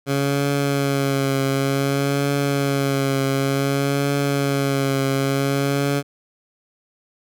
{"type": "tone with vibrato", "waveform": "15% pulse", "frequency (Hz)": 138.7, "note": "C#3", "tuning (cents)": 1, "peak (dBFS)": -12, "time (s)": [0.06, 6.03], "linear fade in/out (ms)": 50, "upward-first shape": "triangle", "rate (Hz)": 0.55, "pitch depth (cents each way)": 36, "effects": []}